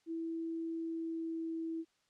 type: tone with pitch glide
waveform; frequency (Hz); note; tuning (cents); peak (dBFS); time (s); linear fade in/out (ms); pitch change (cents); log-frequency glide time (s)
sine; 328.7 to 326.6; E4 to E4; -5 to -16; -36; 0.06-1.85; 50; -11; 0.76-1.53
effects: white hiss -75 dBFS RMS until 2.09 s + low-pass 6000 Hz 12 dB/octave

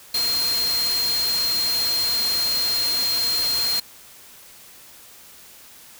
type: tone in noise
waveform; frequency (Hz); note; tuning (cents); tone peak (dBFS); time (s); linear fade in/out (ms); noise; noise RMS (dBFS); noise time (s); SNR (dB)
sine; 4200; C8; +6; -20; 0.14-3.8; 5; white; -28; 0.14-3.8; +5
effects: white hiss -46 dBFS RMS until 5.99 s

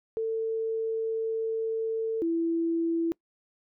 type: tone pair in turn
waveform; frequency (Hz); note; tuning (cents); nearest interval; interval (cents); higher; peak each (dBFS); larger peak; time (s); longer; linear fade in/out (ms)
sine; 447.3 / 332.4; A4 / E4; +28 / +15; perfect fourth; 513; first; -26 / -24; second; 0.17-2.22 / 2.22-3.12; first; 0
effects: noise-tail reverb RT60 0.1 s tail -24 dB re dry

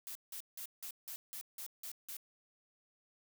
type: noise bursts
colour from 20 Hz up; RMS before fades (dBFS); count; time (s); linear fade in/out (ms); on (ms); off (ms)
blue; -45; 9; 0.07-2.168; 0; 82; 170
effects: none

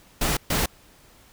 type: noise bursts at uneven times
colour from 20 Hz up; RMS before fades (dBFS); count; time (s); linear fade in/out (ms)
pink; -23; 2; 0.21-0.37 / 0.5-0.66; 5
effects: pink hiss -54 dBFS RMS until 1.32 s

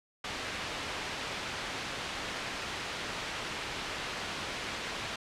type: low-pass noise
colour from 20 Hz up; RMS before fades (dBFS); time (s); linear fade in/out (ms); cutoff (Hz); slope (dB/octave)
white; -38; 0.24-5.16; 5; 3200; 12
effects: low-pass 10000 Hz 12 dB/octave

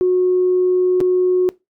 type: tone with dropouts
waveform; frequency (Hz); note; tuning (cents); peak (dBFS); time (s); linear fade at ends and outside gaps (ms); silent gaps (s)
sine; 365.1; F#4; -23; -11; 0.01-1.49; 0; 1.004-1.011
effects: noise-tail reverb RT60 0.2 s tail -21 dB re dry + tanh soft clip ceiling -7 dBFS

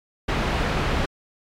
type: low-pass noise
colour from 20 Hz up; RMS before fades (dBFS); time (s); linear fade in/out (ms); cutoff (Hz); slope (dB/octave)
pink; -23; 0.28-1.06; 10; 2800; 12
effects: MP3 96 kbps

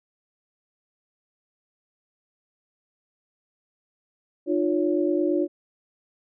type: tone cluster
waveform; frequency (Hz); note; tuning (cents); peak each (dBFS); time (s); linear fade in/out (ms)
sine; 303.2 / 352.1 / 562; D#4 / F4 / C#5; -45 / +14 / +24; -24 / -23 / -28; 4.46-5.48; 50
effects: none

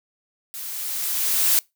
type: noise with level ramp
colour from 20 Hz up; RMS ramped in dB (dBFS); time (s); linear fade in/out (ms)
blue; -34 to -17; 0.54-1.59; 0
effects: noise-tail reverb RT60 0.2 s tail -24 dB re dry

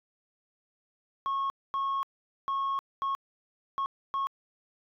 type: tone bursts at uneven times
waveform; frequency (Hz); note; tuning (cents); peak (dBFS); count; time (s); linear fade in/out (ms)
sine; 1094; C#6; -23; -25; 6; 1.26-1.5 / 1.74-2.03 / 2.48-2.79 / 3.02-3.15 / 3.78-3.86 / 4.14-4.27; 0
effects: tanh soft clip ceiling -26 dBFS

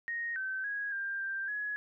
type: tone with pitch steps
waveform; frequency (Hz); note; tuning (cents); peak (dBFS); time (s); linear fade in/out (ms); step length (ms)
sine; 1866 / 1541 / 1653 / 1592 / 1579 / 1683; A#6 / G6 / G#6 / G6 / G6 / G#6; +1 / -30 / -9 / +26 / +12 / +23; -33; 0.08-1.76; 0; 280
effects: none

